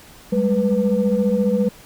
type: tone cluster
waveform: sine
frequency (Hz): 194.5 / 209.2 / 493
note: G3 / G#3 / B4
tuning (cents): -13 / +13 / -3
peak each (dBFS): -19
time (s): 0.32-1.69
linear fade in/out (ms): 10
effects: tanh soft clip ceiling -8 dBFS + pink hiss -45 dBFS RMS until 1.85 s